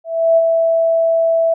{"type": "tone with ADSR envelope", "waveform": "sine", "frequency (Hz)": 659.3, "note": "E5", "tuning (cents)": 0, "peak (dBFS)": -7, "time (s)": [0.04, 1.54], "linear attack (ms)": 330, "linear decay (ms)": 38, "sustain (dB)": -4, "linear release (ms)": 6, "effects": []}